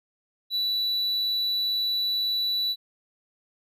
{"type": "tone", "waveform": "triangle", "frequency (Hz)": 3951, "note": "B7", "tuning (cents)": 0, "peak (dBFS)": -22, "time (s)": [0.5, 2.76], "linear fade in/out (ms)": 50, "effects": []}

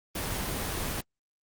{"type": "noise with amplitude modulation", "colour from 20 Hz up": "pink", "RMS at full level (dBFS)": -31, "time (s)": [0.15, 1.01], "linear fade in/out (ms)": 5, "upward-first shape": "sine", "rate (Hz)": 170, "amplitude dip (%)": 25, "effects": ["Opus 24 kbps"]}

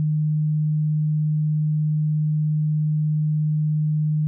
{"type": "tone", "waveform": "sine", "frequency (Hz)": 152.8, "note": "D#3", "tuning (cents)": -31, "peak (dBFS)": -18, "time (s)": [0, 4.27], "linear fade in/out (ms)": 0, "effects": []}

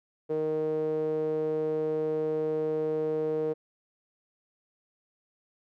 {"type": "tone with band-pass filter", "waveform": "sawtooth", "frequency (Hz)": 155.56, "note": "D#3", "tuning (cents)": 0, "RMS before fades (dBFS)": -29, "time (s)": [0.29, 3.54], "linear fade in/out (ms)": 20, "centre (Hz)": 450, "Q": 6.3, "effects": []}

